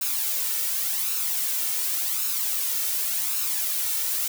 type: noise with flanger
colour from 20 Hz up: blue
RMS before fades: -26 dBFS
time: 0.01-4.28 s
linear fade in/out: 5 ms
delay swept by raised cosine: 0.74 to 2.24 ms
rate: 0.89 Hz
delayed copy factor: +0.55
effects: none